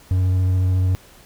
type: tone with vibrato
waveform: triangle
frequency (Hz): 92.5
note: F#2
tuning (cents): 0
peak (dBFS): -13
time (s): 0.11-0.95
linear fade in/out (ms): 0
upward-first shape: square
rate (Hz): 14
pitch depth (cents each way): 10
effects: pink hiss -48 dBFS RMS until 1.25 s